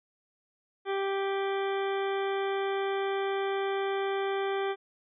harmonic tone with a mistuned harmonic, 392 Hz, G4, in tune, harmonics 1 / 2 / 3 / 4 / 5 / 6 / 8 / 9, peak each -29 / -35 / -39 / -41 / -43 / -45 / -47 / -48 dBFS, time 0.85-4.76 s, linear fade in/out 50 ms, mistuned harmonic 9, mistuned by -27 cents, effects none

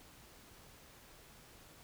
silence, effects pink hiss -59 dBFS RMS until 1.83 s

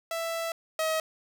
sawtooth tone pair in turn, 662 / 635.9 Hz, E5 / D#5, +7 / +38 cents, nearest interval minor second, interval 69 cents, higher first, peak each -26 / -22 dBFS, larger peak second, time 0.11-0.52 / 0.79-1 s, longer first, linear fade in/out 2 ms, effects none

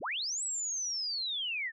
sine linear two-way sweep, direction up then down, 51.5 to 7940 to 1727 Hz, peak -32 dBFS, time 0-1.72 s, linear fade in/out 50 ms, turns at 0.43 s, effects none

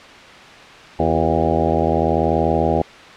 harmonic tone with a mistuned harmonic, 80.6 Hz, E2, 38 cents flat, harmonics 1 / 2 / 3 / 4 / 5 / 6 / 7 / 8 / 9 / 10, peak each -24 / -24 / -24 / -24 / -24 / -24 / -24 / -24 / -24 / -24 dBFS, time 0.99-2.82 s, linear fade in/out 5 ms, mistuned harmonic 4, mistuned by +72 cents, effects white hiss -39 dBFS RMS until 3.16 s + low-pass 3000 Hz 12 dB/octave

